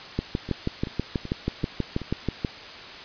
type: two click trains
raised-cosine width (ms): 3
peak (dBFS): -21 / -11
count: 5 / 15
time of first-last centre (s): 0.49-2.017 / 0.19-2.448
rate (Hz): 2.62 / 6.2
effects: white hiss -40 dBFS RMS until 3.04 s + resampled to 11025 Hz